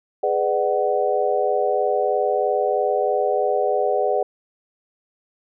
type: chord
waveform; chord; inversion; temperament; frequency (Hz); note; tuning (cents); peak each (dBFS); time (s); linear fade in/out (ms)
sine; G# half-diminished seventh; none; just; 415.3 / 498.4 / 598 / 747.5; G#4 / B4 / D5 / F#5; 0 / +16 / +31 / +17; -23; 0.23-4.23; 5
effects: none